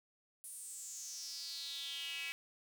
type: tone with high-pass filter sweep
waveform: square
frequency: 151.9 Hz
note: D#3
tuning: 41 cents flat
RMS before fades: -45 dBFS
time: 0.44-2.32 s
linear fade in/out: 0 ms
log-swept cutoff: 10000 to 2400 Hz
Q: 5.8
effects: none